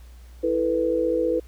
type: chord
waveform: sine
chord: E suspended fourth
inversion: none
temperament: just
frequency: 329.6 / 439.5 / 494.4 Hz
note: E4 / A4 / B4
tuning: 0 / -2 / +2 cents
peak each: -25 / -27 / -22 dBFS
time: 0.43-1.4 s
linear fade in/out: 10 ms
effects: added 60 Hz sine -42 dBFS peak until 1.47 s + pink hiss -57 dBFS RMS until 1.47 s